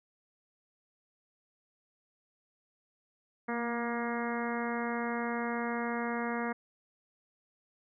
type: harmonic tone with a mistuned harmonic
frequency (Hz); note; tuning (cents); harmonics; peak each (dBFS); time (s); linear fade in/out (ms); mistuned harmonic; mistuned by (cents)
236.5; A#3; +25; 1 / 2 / 3 / 4 / 5 / 6 / 7 / 8 / 9; -35 / -38 / -40 / -41 / -42 / -43 / -43 / -44 / -45; 3.48-6.53; 10; 1; -21
effects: none